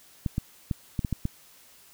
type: clicks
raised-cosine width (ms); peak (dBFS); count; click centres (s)
5; -14; 7; 0.262 / 0.381 / 0.712 / 0.992 / 1.048 / 1.127 / 1.254
effects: white hiss -55 dBFS RMS until 1.93 s